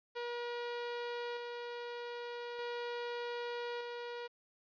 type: tone with tremolo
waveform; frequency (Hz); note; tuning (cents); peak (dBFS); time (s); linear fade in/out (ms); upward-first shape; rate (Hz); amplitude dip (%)
sawtooth; 479.1; A#4; +47; -34; 0.15-4.28; 20; square; 0.41; 30
effects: resampled to 11025 Hz + 11-bit